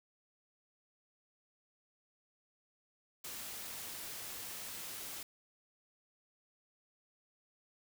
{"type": "noise", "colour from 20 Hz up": "white", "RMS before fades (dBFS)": -45, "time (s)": [3.24, 5.23], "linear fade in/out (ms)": 5, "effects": []}